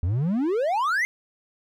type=exponential sweep; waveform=triangle; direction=up; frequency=80 to 2131 Hz; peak=-19 dBFS; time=0.03-1.05 s; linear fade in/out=0 ms; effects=none